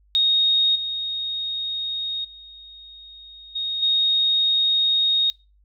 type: tone with level steps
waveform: sine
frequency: 3729 Hz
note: A#7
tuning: in tune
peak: -15 / -24 / -40 / -23 / -16 dBFS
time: 0.15-5.3 s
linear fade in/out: 0 ms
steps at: 0.75 / 2.24 / 3.55 / 3.82 s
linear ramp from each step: 10 ms
effects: noise-tail reverb RT60 0.3 s tail -26 dB re dry + added 50 Hz sine -55 dBFS peak until 5.64 s